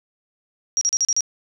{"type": "tone bursts", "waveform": "sine", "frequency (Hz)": 5680, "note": "F8", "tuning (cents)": 28, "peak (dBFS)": -16, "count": 6, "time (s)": [0.77, 1.207], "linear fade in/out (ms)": 0, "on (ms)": 42, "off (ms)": 37, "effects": []}